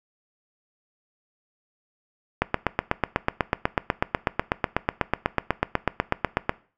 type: click train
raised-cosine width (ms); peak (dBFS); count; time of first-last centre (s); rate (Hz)
0.5; -4; 34; 2.42-6.494; 8.1
effects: noise-tail reverb RT60 0.4 s tail -20 dB re dry